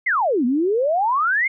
sine exponential two-way sweep, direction down then up, 2192 to 233.1 to 2192 Hz, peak -16 dBFS, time 0.06-1.48 s, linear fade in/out 10 ms, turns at 0.45 s, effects none

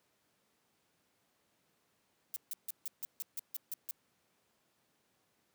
violet noise bursts, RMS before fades -39 dBFS, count 10, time 2.34-3.91 s, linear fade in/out 0 ms, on 22 ms, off 150 ms, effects pink hiss -75 dBFS RMS until 5.54 s + high-pass 150 Hz 12 dB/octave

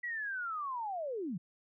sine linear sweep, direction down, 1966 to 151.9 Hz, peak -35 dBFS, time 0.03-1.38 s, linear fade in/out 10 ms, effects none

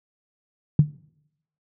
sine tone with exponential decay, 148.8 Hz, D3, 23 cents sharp, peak -7 dBFS, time 0.79-0.91 s, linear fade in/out 2 ms, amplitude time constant 24 ms, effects noise-tail reverb RT60 0.8 s tail -22 dB re dry + high-pass 60 Hz 12 dB/octave

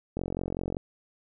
click train, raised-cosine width 2 ms, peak -18 dBFS, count 28, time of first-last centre 0.17-0.769 s, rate 45.1 Hz, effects none

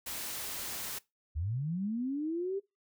white noise, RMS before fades -39 dBFS, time 0.06-0.99 s, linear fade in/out 10 ms
sine linear sweep, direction up, 69.3 to 401.6 Hz, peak -31 dBFS, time 1.35-2.6 s, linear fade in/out 20 ms
effects noise-tail reverb RT60 0.2 s tail -21 dB re dry

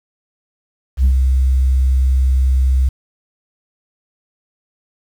sine tone with ADSR envelope, 65.41 Hz, C2, in tune, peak -5 dBFS, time 0.97-2.89 s, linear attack 76 ms, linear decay 78 ms, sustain -4 dB, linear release 7 ms, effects tanh soft clip ceiling -7 dBFS + 7-bit

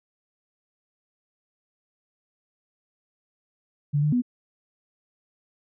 sine tone with pitch steps, 145.3 / 149.8 / 245.9 Hz, D3 / D3 / B3, -18 / +35 / -7 cents, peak -19 dBFS, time 3.93-4.221 s, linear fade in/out 20 ms, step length 97 ms, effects none

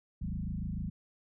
sine tone with frequency modulation, 119.7 Hz, A#2, 46 cents sharp, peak -33 dBFS, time 0.21-0.9 s, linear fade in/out 10 ms, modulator 26.7 Hz, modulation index 3.3, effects none

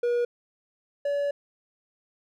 triangle tone pair in turn, 480.3 / 571.2 Hz, B4 / D5, -48 / -48 cents, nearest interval minor third, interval 300 cents, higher second, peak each -20 / -22 dBFS, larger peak first, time 0.03-0.25 / 1.05-1.31 s, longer second, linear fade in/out 5 ms, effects none

